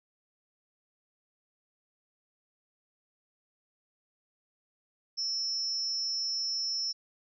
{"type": "tone with amplitude modulation", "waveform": "sine", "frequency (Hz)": 5400, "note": "E8", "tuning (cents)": 41, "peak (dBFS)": -26, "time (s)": [5.17, 6.93], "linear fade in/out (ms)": 20, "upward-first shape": "sine", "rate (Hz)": 274, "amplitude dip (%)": 80, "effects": []}